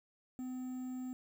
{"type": "tone with quantisation", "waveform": "triangle", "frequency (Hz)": 254.7, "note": "C4", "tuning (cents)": -46, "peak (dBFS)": -37, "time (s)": [0.39, 1.13], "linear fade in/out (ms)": 0, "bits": 10, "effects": []}